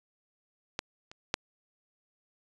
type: clicks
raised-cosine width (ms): 0.2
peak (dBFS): -14 / -29 / -9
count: 3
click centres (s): 0.791 / 1.115 / 1.341
effects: resampled to 22050 Hz